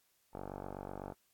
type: tone with low-pass filter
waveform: 5% pulse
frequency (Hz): 48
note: G1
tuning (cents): -36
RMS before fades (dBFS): -45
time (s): 0.33-1.13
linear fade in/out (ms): 10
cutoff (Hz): 900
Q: 8.7
effects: white hiss -74 dBFS RMS until 1.33 s + AAC 64 kbps